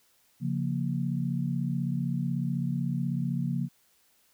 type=chord; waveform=sine; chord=Bb minor; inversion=first; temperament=equal; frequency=138.59 / 174.61 / 233.1 Hz; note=Db3 / F3 / Bb3; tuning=0 / 0 / 0 cents; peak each=-30 / -31 / -33 dBFS; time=0.4-3.69 s; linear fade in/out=50 ms; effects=white hiss -66 dBFS RMS until 4.33 s